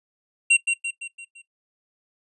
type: tone with echo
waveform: square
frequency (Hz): 2751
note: F7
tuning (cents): -27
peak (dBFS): -13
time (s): 0.5-0.57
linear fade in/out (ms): 10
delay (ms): 170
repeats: 5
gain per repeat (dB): -6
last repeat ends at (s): 1.42
effects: noise-tail reverb RT60 0.1 s tail -17 dB re dry + resampled to 24000 Hz